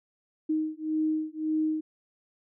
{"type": "beating tone pair", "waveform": "sine", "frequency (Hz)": [311.1, 312.9], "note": ["D#4", "D#4"], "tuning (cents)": [0, 10], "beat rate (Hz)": 1.8, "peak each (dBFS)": [-29, -29], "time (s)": [0.49, 1.81], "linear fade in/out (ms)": 10, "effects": []}